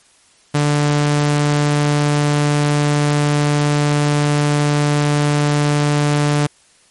sawtooth tone, 146.83 Hz, D3, in tune, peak -9 dBFS, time 0.54-6.47 s, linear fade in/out 10 ms, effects white hiss -52 dBFS RMS until 6.9 s + MP3 48 kbps

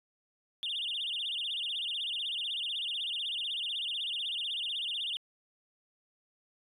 sine tone with vibrato, 3199 Hz, G7, 34 cents sharp, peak -31 dBFS, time 0.63-5.17 s, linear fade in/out 0 ms, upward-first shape sine, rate 16 Hz, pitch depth 240 cents each way, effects tanh soft clip ceiling -29 dBFS

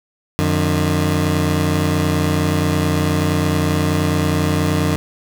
20% pulse tone pair together, 90.14 / 151.6 Hz, F#2 / D#3, -45 / -45 cents, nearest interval major sixth, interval 900 cents, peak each -13 dBFS, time 0.39-4.96 s, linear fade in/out 0 ms, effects none

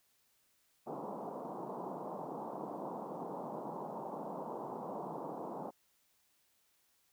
white band-pass noise, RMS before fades -43 dBFS, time 0.86-5.71 s, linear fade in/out 20 ms, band 150 to 1000 Hz, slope 48 dB/octave, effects white hiss -74 dBFS RMS until 7.12 s

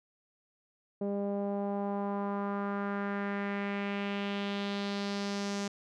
sawtooth tone with low-pass filter sweep, 200.9 Hz, G3, 43 cents sharp, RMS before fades -34 dBFS, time 1.01-5.68 s, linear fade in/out 5 ms, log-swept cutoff 530 to 6400 Hz, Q 2.3, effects none

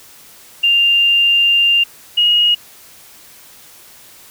sine tone pair in turn, 2794 / 2879 Hz, F7 / F#7, 0 / -48 cents, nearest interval minor second, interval 52 cents, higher second, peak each -9 dBFS, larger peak neither, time 0.63-1.84 / 2.17-2.55 s, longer first, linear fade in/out 10 ms, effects white hiss -42 dBFS RMS until 4.3 s

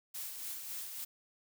blue noise with tremolo, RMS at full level -41 dBFS, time 0.14-1.05 s, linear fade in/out 10 ms, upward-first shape sine, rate 3.6 Hz, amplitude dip 40%, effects none

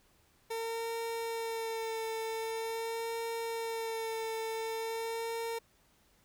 30% pulse tone with vibrato, 453 Hz, A#4, 50 cents flat, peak -32 dBFS, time 0.5-5.59 s, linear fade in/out 10 ms, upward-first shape sine, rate 0.45 Hz, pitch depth 23 cents each way, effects pink hiss -68 dBFS RMS until 6.24 s

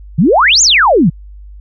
sine exponential two-way sweep, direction up then down, 139 to 7459 to 139 Hz, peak -5 dBFS, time 0.18-1.1 s, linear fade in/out 10 ms, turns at 0.62 s, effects added 50 Hz sine -30 dBFS peak until 1.6 s

